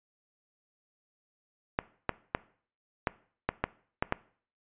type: clicks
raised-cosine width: 0.5 ms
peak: -11 dBFS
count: 8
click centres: 1.789 / 2.093 / 2.349 / 3.072 / 3.49 / 3.64 / 4.025 / 4.124 s
effects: noise-tail reverb RT60 0.5 s tail -20 dB re dry + resampled to 8000 Hz